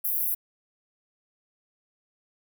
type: high-pass noise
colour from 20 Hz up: pink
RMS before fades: -27 dBFS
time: 0.04-0.35 s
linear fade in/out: 10 ms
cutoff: 11000 Hz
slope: 96 dB/octave
effects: none